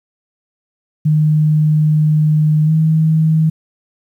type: tone with pitch glide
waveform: sine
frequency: 153.3 to 158.34 Hz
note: D#3 to D#3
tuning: -25 to +31 cents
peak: -9 dBFS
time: 1.05-3.5 s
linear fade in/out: 10 ms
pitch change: +56 cents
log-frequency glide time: 2.65-2.71 s
effects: 8-bit